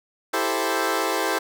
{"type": "chord", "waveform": "15% pulse", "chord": "A minor seventh", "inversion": "second", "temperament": "equal", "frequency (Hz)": [329.6, 392, 440, 523.3], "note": ["E4", "G4", "A4", "C5"], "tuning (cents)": [0, 0, 0, 0], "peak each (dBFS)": -21, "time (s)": [0.33, 1.39], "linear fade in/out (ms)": 10, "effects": []}